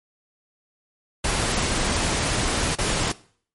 pink noise with dropouts, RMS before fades -23 dBFS, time 1.24-3.12 s, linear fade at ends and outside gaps 5 ms, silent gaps 2.753-2.785 s, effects noise-tail reverb RT60 0.5 s tail -19 dB re dry + MP3 48 kbps

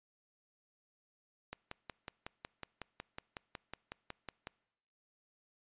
click train, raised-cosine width 0.3 ms, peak -26 dBFS, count 17, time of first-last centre 1.53-4.471 s, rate 5.44 Hz, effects noise-tail reverb RT60 0.9 s tail -24 dB re dry + resampled to 8000 Hz

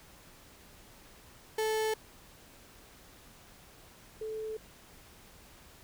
35% pulse / sine tone pair in turn, 436.6 / 436.6 Hz, A4 / A4, -13 / -13 cents, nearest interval unison, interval 0 cents, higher neither, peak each -27 / -35 dBFS, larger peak first, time 1.58-1.94 / 4.21-4.57 s, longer neither, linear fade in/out 5 ms, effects pink hiss -56 dBFS RMS until 5.83 s

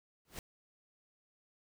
pink noise with exponential growth, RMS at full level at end -40 dBFS, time 0.25-0.39 s, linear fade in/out 1 ms, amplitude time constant 29 ms, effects none

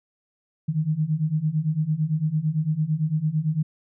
sine beating tone pair, 150.3 / 159.2 Hz, D3 / D#3, +40 / +40 cents, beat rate 8.9 Hz, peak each -25 / -23 dBFS, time 0.68-3.63 s, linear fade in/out 10 ms, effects none

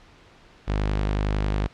sawtooth tone, 51 Hz, G#1, 31 cents flat, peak -18 dBFS, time 0.67-1.68 s, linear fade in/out 20 ms, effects pink hiss -52 dBFS RMS until 1.73 s + low-pass 4000 Hz 12 dB/octave

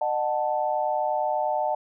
sine chord, D# diminished, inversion none, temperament equal with one note detuned, 608.4 / 740 / 880 Hz, D#5 / F#5 / A5, -39 / 0 / 0 cents, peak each -27 dBFS, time 0.01-1.75 s, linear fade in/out 5 ms, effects none

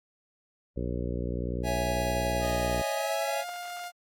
harmonic tone, 60.4 Hz, B1, 38 cents flat, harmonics 1 / 2 / 3 / 4 / 5 / 6 / 7 / 8 / 9, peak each -33 / -36 / -38 / -39 / -40 / -41 / -41 / -42 / -43 dBFS, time 0.76-2.82 s, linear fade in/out 10 ms
square chord, C# minor, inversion none, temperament equal, 554.4 / 659.3 / 830.6 Hz, C#5 / E5 / G#5, 0 / 0 / 0 cents, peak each -34 dBFS, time 1.63-3.45 s, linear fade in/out 50 ms
sawtooth tone with pitch glide, 618 to 705.8 Hz, D#5 to F5, -12 to +18 cents, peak -32 dBFS, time 2.4-3.92 s, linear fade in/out 50 ms, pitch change +230 cents, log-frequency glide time 2.91-3.45 s
effects AAC 64 kbps

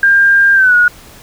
sine tone with pitch glide, 1600 to 1450.4 Hz, G6 to F#6, +35 to -35 cents, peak -5 dBFS, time 0.03-0.88 s, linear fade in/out 2 ms, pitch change -170 cents, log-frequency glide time 0.54-0.75 s, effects pink hiss -38 dBFS RMS until 1.22 s

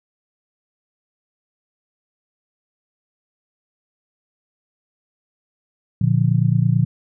sine chord, Bb major, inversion none, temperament just, 116.54 / 145.68 / 174.81 Hz, Bb2 / D3 / F3, 0 / -14 / +2 cents, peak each -17 / -18 / -20 dBFS, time 6.01-6.85 s, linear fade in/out 5 ms, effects none

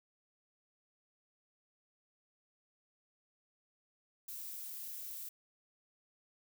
violet noise, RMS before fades -45 dBFS, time 4.28-5.29 s, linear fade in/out 5 ms, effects none

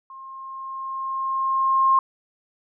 sine tone with level ramp, 1066 Hz, C6, 32 cents sharp, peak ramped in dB -38 to -13 dBFS, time 0.1-1.99 s, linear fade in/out 2 ms, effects none

